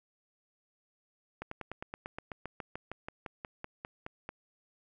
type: slowing click train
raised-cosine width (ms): 0.5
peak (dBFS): -24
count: 20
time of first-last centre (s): 1.42-4.291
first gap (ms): 94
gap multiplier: 1.05
effects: none